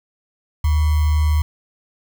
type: tone with sample-and-hold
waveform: sine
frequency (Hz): 76.3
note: D#2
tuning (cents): -33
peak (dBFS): -13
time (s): 0.64-1.42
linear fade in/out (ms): 5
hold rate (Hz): 1050
effects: none